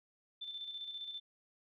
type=tone with tremolo; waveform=sine; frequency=3540 Hz; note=A7; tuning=10 cents sharp; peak=-40 dBFS; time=0.41-1.2 s; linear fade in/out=10 ms; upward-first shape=square; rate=15 Hz; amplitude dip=45%; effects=none